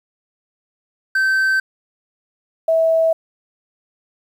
triangle / sine tone pair in turn, 1548 / 650.9 Hz, G6 / E5, -22 / -22 cents, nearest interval octave + minor third, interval 1500 cents, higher first, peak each -12 dBFS, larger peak neither, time 1.15-1.6 / 2.68-3.13 s, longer neither, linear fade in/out 5 ms, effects 8-bit

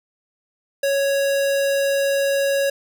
square tone, 554.4 Hz, C#5, in tune, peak -18 dBFS, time 0.83-2.7 s, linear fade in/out 5 ms, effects none

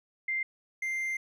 sine / triangle tone pair in turn, 2093 / 2093 Hz, C7 / C7, 0 / 0 cents, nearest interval unison, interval 0 cents, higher neither, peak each -28 / -28 dBFS, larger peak neither, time 0.28-0.43 / 0.82-1.17 s, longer second, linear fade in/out 5 ms, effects none

